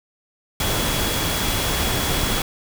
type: tone in noise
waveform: sine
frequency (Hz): 3354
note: G#7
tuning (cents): +16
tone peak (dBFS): -30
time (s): 0.6-2.42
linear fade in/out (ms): 2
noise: pink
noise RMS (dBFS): -22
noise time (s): 0.6-2.42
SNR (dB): -11
effects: none

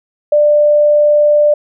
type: tone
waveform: sine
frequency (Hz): 593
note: D5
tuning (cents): +17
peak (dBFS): -6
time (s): 0.32-1.54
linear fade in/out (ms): 5
effects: none

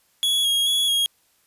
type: tone with vibrato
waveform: 45% pulse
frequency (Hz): 3322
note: G#7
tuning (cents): 0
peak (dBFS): -18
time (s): 0.23-1.06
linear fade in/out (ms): 0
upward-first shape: square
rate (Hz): 2.3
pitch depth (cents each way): 22
effects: white hiss -63 dBFS RMS until 1.46 s + resampled to 32000 Hz

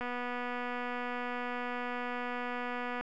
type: click train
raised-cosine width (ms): 0.5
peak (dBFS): -23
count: 736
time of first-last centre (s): 0.01-3.01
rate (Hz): 245
effects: none

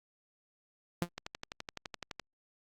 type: tone with exponential decay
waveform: sawtooth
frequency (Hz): 173.4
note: F3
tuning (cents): -12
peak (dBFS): -22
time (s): 1.02-1.09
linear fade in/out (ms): 0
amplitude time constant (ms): 15
type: click train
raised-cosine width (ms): 0.2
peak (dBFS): -22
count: 13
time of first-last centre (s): 1.18-2.197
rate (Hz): 11.8
effects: Opus 48 kbps

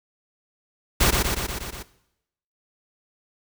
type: noise with echo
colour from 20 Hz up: pink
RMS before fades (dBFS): -18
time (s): 1-1.11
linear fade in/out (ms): 10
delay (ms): 120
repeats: 6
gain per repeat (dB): -3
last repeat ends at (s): 1.83
effects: noise-tail reverb RT60 0.8 s tail -17 dB re dry

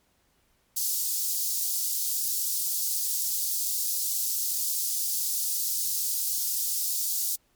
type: high-pass noise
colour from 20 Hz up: white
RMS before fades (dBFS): -28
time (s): 0.76-7.36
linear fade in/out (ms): 10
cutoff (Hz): 4800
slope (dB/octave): 24
effects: pink hiss -68 dBFS RMS until 7.55 s + MP3 96 kbps

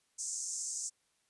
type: band-pass noise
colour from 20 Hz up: pink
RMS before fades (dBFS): -39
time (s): 0.18-0.9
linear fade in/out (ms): 20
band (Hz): 6100 to 8300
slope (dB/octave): 48
effects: white hiss -75 dBFS RMS until 1.29 s + resampled to 24000 Hz

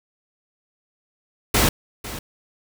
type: noise with echo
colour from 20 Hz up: pink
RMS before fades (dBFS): -17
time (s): 1.54-1.69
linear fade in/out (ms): 5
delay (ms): 500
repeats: 1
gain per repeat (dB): -15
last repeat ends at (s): 2.19
effects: none

